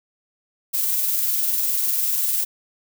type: noise with tremolo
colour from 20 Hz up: violet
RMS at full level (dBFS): -20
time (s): 0.73-2.45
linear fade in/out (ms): 20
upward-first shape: sine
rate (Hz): 20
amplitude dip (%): 35
effects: none